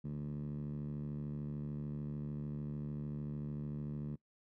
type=tone with band-pass filter; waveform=10% pulse; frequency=73.42 Hz; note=D2; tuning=in tune; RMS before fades=-41 dBFS; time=0.04-4.16 s; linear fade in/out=10 ms; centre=170 Hz; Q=3.4; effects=noise-tail reverb RT60 0.1 s tail -23 dB re dry